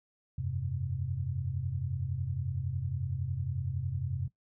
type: chord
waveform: sine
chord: F suspended second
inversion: none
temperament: just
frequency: 87.31 / 98.22 / 130.96 Hz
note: F2 / G2 / C3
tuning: 0 / +4 / +2 cents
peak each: -37 / -37 / -34 dBFS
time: 0.38-4.28 s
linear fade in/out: 5 ms
effects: noise-tail reverb RT60 0.1 s tail -17 dB re dry